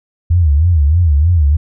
sine tone with vibrato, 79.4 Hz, D#2, 36 cents sharp, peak -7 dBFS, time 0.3-1.57 s, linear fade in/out 10 ms, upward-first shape sine, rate 3.2 Hz, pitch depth 200 cents each way, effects none

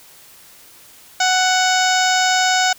harmonic tone with a mistuned harmonic, 742 Hz, F#5, 5 cents sharp, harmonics 1 / 2 / 3 / 4 / 5 / 6 / 7 / 8 / 9 / 10, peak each -17 / -19 / -25 / -26 / -25 / -29 / -24 / -29 / -26 / -30 dBFS, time 1.2-2.73 s, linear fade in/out 5 ms, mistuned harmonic 9, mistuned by +25 cents, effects white hiss -45 dBFS RMS until 2.78 s

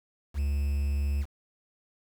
triangle tone with quantisation, 71 Hz, C#2, 42 cents sharp, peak -23 dBFS, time 0.34-1.26 s, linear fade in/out 50 ms, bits 8, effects none

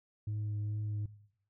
sine tone with vibrato, 105.3 Hz, G#2, 24 cents sharp, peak -31 dBFS, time 0.27-1.06 s, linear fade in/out 5 ms, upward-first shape triangle, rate 2.4 Hz, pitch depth 19 cents each way, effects noise-tail reverb RT60 0.7 s tail -19 dB re dry + tanh soft clip ceiling -32 dBFS

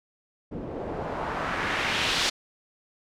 white noise with low-pass filter sweep, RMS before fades -29 dBFS, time 0.51-2.3 s, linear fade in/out 10 ms, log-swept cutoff 330 to 4600 Hz, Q 1.3, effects none

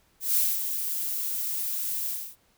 violet noise with ADSR envelope, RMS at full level -22 dBFS, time 0.2-2.36 s, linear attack 160 ms, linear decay 230 ms, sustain -8 dB, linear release 280 ms, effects pink hiss -65 dBFS RMS until 2.57 s

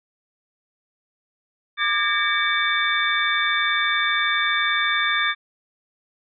sine tone cluster, 1189 / 1644 / 1816 / 2287 / 3563 Hz, D6 / G#6 / A#6 / D7 / A7, +21 / -18 / -46 / -47 / +21 cents, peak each -25 dBFS, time 1.77-5.35 s, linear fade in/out 50 ms, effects none

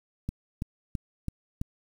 click train, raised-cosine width 5 ms, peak -18 dBFS, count 5, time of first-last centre 0.29-1.615 s, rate 3.02 Hz, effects 8-bit

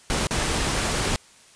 pink noise with dropouts, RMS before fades -24 dBFS, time 0.1-1.16 s, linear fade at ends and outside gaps 0 ms, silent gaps 0.27-0.309 s, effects white hiss -52 dBFS RMS until 1.55 s + resampled to 22050 Hz

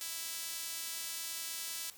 sawtooth tone with high-pass filter, 329.6 Hz, E4, in tune, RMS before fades -41 dBFS, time 0.01-1.9 s, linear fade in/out 0 ms, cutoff 4600 Hz, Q 0.53, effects white hiss -56 dBFS RMS until 1.97 s

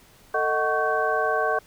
sine tone cluster, 446.5 / 623 / 743 / 1115 / 1543 Hz, A4 / D#5 / F#5 / C#6 / G6, +25 / +2 / +7 / +10 / -28 cents, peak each -27 dBFS, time 0.34-1.59 s, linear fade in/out 5 ms, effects pink hiss -54 dBFS RMS until 1.66 s

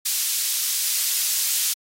pink high-pass noise, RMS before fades -23 dBFS, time 0.05-1.74 s, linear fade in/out 10 ms, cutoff 4900 Hz, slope 12 dB/octave, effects AAC 48 kbps

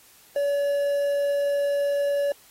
triangle tone with quantisation, 569 Hz, C#5, 45 cents sharp, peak -19 dBFS, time 0.36-2.32 s, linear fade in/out 2 ms, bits 7, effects white hiss -54 dBFS RMS until 2.5 s + AAC 48 kbps

